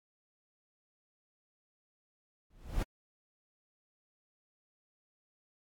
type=noise with exponential growth; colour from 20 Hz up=brown; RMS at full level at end=-27 dBFS; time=2.5-2.83 s; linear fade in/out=5 ms; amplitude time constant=71 ms; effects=AAC 64 kbps